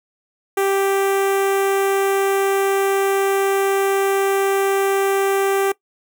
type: tone with notch filter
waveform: sawtooth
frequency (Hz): 392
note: G4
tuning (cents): 0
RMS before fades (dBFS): -18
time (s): 0.57-5.72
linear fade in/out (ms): 5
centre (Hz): 4500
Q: 0.94
effects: noise-tail reverb RT60 0.1 s tail -20 dB re dry